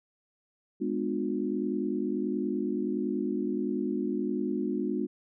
sine chord, G# diminished seventh, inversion none, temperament just, 207.7 / 249.2 / 299 / 358.8 Hz, G#3 / B3 / D4 / F4, 0 / +16 / +31 / +47 cents, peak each -33 dBFS, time 0.8-5.07 s, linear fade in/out 20 ms, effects none

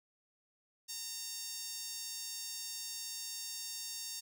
sawtooth tone with high-pass filter, 919 Hz, A#5, 25 cents flat, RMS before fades -43 dBFS, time 0.88-4.21 s, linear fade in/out 20 ms, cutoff 5500 Hz, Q 1.9, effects none

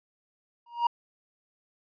triangle tone with exponential growth, 946 Hz, A#5, 25 cents sharp, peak -16 dBFS, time 0.66-0.87 s, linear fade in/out 5 ms, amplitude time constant 45 ms, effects resampled to 11025 Hz

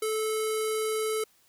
square tone with low-pass filter, 435.6 Hz, A4, 17 cents flat, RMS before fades -29 dBFS, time 0.02-1.24 s, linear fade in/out 5 ms, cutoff 11000 Hz, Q 3.9, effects white hiss -64 dBFS RMS until 1.48 s

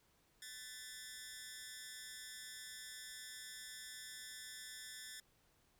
10% pulse tone with amplitude modulation, 1760 Hz, A6, in tune, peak -36 dBFS, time 0.42-5.2 s, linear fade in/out 2 ms, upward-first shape sine, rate 248 Hz, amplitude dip 95%, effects pink hiss -74 dBFS RMS until 5.79 s

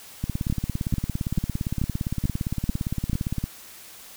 two click trains, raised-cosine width 5 ms, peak -13 / -11 dBFS, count 57 / 7, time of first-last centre 0.24-3.44 / 0.5-3.132 s, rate 17.5 / 2.28 Hz, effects white hiss -45 dBFS RMS until 4.16 s

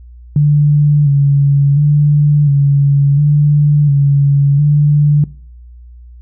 sine tone with vibrato, 144 Hz, D3, 34 cents flat, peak -6 dBFS, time 0.36-5.24 s, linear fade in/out 2 ms, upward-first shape square, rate 0.71 Hz, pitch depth 37 cents each way, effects noise-tail reverb RT60 0.5 s tail -21 dB re dry + added 60 Hz sine -33 dBFS peak until 6.21 s

